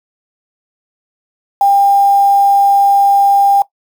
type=tone with quantisation; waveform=sine; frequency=798 Hz; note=G5; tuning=31 cents sharp; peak=-6 dBFS; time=1.61-3.62 s; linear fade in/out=2 ms; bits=5; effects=noise-tail reverb RT60 0.1 s tail -18 dB re dry